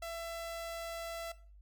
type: tone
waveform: sawtooth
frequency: 669 Hz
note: E5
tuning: 25 cents sharp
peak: -36 dBFS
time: 0.02-1.32 s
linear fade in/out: 5 ms
effects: noise-tail reverb RT60 0.4 s tail -17 dB re dry + added 50 Hz sine -54 dBFS peak until 1.61 s